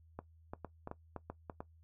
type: clicks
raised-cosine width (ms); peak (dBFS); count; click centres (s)
1; -28; 9; 0.19 / 0.535 / 0.647 / 0.874 / 0.914 / 1.163 / 1.3 / 1.498 / 1.605
effects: noise-tail reverb RT60 0.1 s tail -17 dB re dry + added 81 Hz sine -60 dBFS peak until 1.83 s